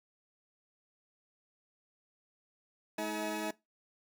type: tone cluster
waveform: 20% pulse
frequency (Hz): 214.2 / 319.3 / 848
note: A3 / D#4 / G#5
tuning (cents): -46 / +45 / +36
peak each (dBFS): -35 / -32 / -37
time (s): 2.98-3.51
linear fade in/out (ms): 5
effects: noise-tail reverb RT60 0.2 s tail -20 dB re dry